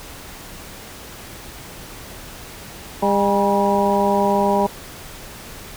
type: harmonic tone with a mistuned harmonic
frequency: 201.1 Hz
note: G3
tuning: 44 cents sharp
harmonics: 1 / 2 / 3 / 4 / 5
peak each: -21 / -21 / -21 / -21 / -21 dBFS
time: 3.02-4.67 s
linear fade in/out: 10 ms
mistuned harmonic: 5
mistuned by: -67 cents
effects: pink hiss -37 dBFS RMS until 5.76 s